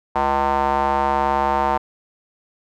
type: tone with band-pass filter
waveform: square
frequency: 69.3 Hz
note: C#2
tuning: in tune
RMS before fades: -19 dBFS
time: 0.15-1.78 s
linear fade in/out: 10 ms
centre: 890 Hz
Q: 3.8
effects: none